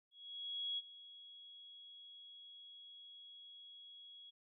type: tone with ADSR envelope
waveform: sine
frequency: 3329 Hz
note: G#7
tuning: 3 cents sharp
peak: -37 dBFS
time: 0.11-4.31 s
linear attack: 670 ms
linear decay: 31 ms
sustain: -17 dB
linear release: 18 ms
effects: none